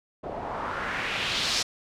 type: noise with low-pass filter sweep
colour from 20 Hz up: white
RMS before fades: -30 dBFS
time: 0.23-1.63 s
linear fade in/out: 10 ms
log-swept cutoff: 590 to 5500 Hz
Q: 2
effects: none